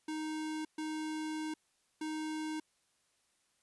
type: tone bursts at uneven times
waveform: square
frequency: 311.1 Hz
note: D#4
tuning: in tune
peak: -37 dBFS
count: 3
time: 0.08-0.65 / 0.78-1.54 / 2.01-2.6 s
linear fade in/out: 5 ms
effects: white hiss -75 dBFS RMS until 3.62 s + resampled to 24000 Hz